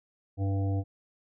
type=harmonic tone; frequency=98 Hz; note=G2; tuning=in tune; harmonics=1 / 3 / 5 / 7 / 8; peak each=-26 / -35 / -41 / -42 / -49 dBFS; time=0.37-0.84 s; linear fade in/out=50 ms; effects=none